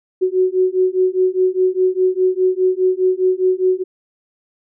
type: beating tone pair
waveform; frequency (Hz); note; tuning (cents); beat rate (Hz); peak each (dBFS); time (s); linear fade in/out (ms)
sine; 368.5 / 373.4; F#4 / F#4; -7 / +16; 4.9; -16; 0.21-3.84; 20
effects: none